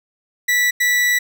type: tone bursts at uneven times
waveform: 40% pulse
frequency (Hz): 1959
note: B6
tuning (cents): -15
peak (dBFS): -13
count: 2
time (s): 0.48-0.71 / 0.8-1.19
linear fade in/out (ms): 10
effects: none